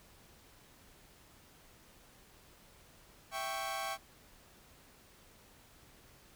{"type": "chord", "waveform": "sawtooth", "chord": "C# diminished", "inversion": "first", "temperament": "equal", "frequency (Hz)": [659.3, 784, 1108.7], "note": ["E5", "G5", "C#6"], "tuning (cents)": [0, 0, 0], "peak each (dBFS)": [-39, -36, -37], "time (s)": [3.31, 3.98], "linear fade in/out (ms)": 50, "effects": ["pink hiss -61 dBFS RMS until 6.35 s"]}